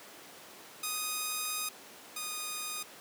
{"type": "tone pair in turn", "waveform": "5% pulse", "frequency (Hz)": [1244.5, 1235.9], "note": ["D#6", "D#6"], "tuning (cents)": [0, -12], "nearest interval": "unison", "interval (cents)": 12, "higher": "first", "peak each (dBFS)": [-21, -24], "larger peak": "first", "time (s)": [[0.83, 1.69], [2.16, 2.83]], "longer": "first", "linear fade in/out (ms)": 5, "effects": ["pink hiss -50 dBFS RMS until 3 s", "high-pass 300 Hz 12 dB/octave"]}